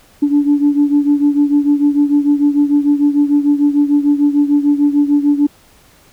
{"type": "beating tone pair", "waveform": "sine", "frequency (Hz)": [287.8, 294.5], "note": ["D4", "D4"], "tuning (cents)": [-35, 5], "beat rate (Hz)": 6.7, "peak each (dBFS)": [-10, -14], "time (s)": [0.22, 5.47], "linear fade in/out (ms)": 10, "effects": ["tanh soft clip ceiling -3 dBFS", "pink hiss -48 dBFS RMS until 6.12 s"]}